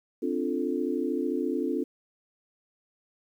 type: chord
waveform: sine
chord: D minor seventh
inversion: third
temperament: equal with one note detuned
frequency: 260.1 / 293.7 / 349.2 / 440 Hz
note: C4 / D4 / F4 / A4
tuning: -10 / 0 / 0 / 0 cents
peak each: -31 / -31 / -31 / -33 dBFS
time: 0.22-1.84 s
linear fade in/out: 10 ms
effects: 10-bit